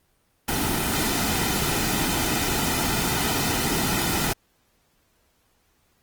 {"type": "noise with comb filter", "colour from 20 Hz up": "pink", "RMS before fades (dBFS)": -24, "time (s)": [0.48, 4.33], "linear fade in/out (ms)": 5, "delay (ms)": 1.8, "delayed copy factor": -0.55, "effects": ["pink hiss -66 dBFS RMS until 6.02 s", "Opus 24 kbps"]}